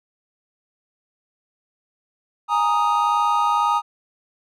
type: chord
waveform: triangle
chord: Ab suspended second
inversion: none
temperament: equal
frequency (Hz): 830.6 / 932.3 / 1244.5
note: Ab5 / Bb5 / Eb6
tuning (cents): 0 / 0 / 0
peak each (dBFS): -21 / -19 / -18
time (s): 2.48-3.82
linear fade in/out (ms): 50
effects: none